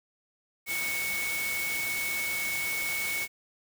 sine tone in noise, 2217 Hz, C#7, in tune, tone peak -30 dBFS, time 0.66-3.28 s, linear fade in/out 50 ms, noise white, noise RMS -35 dBFS, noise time 0.66-3.28 s, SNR +2 dB, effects none

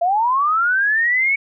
sine linear sweep, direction up, 664 to 2241 Hz, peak -14 dBFS, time 0.01-1.36 s, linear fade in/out 10 ms, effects none

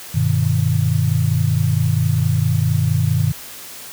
sine chord, G augmented, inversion none, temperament just, 98 / 122.5 / 153.12 Hz, G2 / B2 / D#3, 0 / -14 / -27 cents, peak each -18 dBFS, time 0.14-3.32 s, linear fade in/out 10 ms, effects white hiss -35 dBFS RMS until 3.92 s + high-pass 60 Hz 12 dB/octave

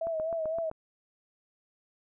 sine tone with vibrato, 647 Hz, E5, 32 cents flat, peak -29 dBFS, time 0.01-0.7 s, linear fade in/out 5 ms, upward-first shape sine, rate 3.9 Hz, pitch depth 56 cents each way
click train, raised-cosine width 1 ms, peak -28 dBFS, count 6, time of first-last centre 0.07-0.714 s, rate 7.76 Hz
effects none

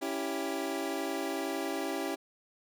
25% pulse chord, C# diminished, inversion none, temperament equal with one note detuned, 278.9 / 329.6 / 392 Hz, C#4 / E4 / G4, +11 / 0 / 0 cents, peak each -33 dBFS, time 0.01-2.16 s, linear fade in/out 20 ms, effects none

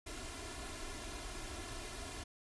pink noise with comb filter, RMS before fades -45 dBFS, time 0.06-2.24 s, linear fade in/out 10 ms, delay 2.9 ms, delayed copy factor +0.8, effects resampled to 24000 Hz

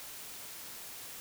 silence, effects white hiss -46 dBFS RMS until 1.2 s

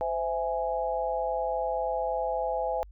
sine chord, C augmented, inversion none, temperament equal with one note detuned, 515.7 / 659.3 / 830.6 Hz, C5 / E5 / G#5, -25 / 0 / 0 cents, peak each -31 dBFS, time 0.01-2.83 s, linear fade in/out 0 ms, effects added 50 Hz sine -46 dBFS peak until 2.91 s

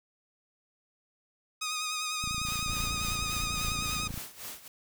10% pulse tone with vibrato, 1244.5 Hz, D#6, in tune, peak -23 dBFS, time 1.61-4.08 s, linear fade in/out 10 ms, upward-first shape sine, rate 10 Hz, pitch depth 33 cents each way
click train, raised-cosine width 5 ms, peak -27 dBFS, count 56, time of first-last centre 2.24-4.177 s, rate 28.4 Hz
white noise with tremolo, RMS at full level -40 dBFS, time 2.46-4.68 s, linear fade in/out 2 ms, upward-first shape sine, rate 3.6 Hz, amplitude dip 80%
brown noise, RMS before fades -40 dBFS, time 2.67-4.12 s, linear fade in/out 10 ms
effects none

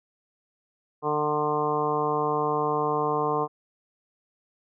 harmonic tone, 150 Hz, D3, 37 cents sharp, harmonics 1 / 2 / 3 / 4 / 5 / 6 / 7 / 8, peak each -35 / -34 / -27 / -36 / -30 / -34 / -28 / -36 dBFS, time 1.02-3.48 s, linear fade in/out 50 ms, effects none

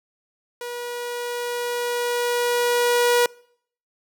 sawtooth tone with level ramp, 482.9 Hz, B4, 39 cents flat, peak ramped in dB -26 to -11 dBFS, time 0.61-3.26 s, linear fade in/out 2 ms, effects noise-tail reverb RT60 0.6 s tail -25 dB re dry

